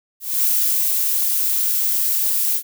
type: noise with ADSR envelope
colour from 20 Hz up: violet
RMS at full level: -17 dBFS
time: 0.2-2.63 s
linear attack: 230 ms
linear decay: 470 ms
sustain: -2 dB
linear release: 77 ms
effects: none